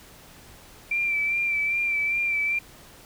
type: tone with vibrato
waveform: sine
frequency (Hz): 2349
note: D7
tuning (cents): 0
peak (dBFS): -22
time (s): 0.91-2.59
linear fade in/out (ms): 5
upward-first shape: sine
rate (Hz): 2.5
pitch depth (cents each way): 34
effects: pink hiss -49 dBFS RMS until 3.05 s